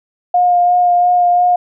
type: tone with vibrato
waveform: sine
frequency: 711 Hz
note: F5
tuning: 31 cents sharp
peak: -8 dBFS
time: 0.34-1.56 s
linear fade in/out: 5 ms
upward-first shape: sine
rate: 2.9 Hz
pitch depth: 14 cents each way
effects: none